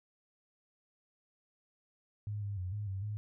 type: tone with pitch steps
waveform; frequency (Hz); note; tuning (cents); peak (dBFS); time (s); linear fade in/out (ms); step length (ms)
sine; 104.3 / 101.3 / 91.2 / 104.3 / 96.3 / 105.2; G#2 / G#2 / F#2 / G#2 / G2 / G#2; +8 / -43 / -24 / +8 / -30 / +23; -35; 2.27-3.17; 0; 150
effects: none